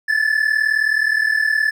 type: tone pair together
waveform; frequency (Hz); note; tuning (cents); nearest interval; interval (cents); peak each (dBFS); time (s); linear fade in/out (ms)
triangle; 1720.8 / 1760; A6 / A6; -39 / 0; unison; 39; -16; 0.08-1.71; 10
effects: none